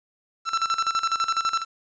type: tone with tremolo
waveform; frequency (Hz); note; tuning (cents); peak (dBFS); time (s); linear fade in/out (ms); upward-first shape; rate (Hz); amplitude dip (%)
45% pulse; 1337; E6; +24; -20; 0.45-1.65; 50; square; 12; 75
effects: resampled to 16000 Hz + 9-bit